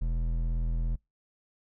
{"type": "tone with hard clipping", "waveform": "triangle", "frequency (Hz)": 41.28, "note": "E1", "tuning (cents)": 3, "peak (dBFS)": -28, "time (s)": [0.01, 0.96], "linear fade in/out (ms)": 10, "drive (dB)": 13, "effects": ["noise-tail reverb RT60 0.2 s tail -26 dB re dry"]}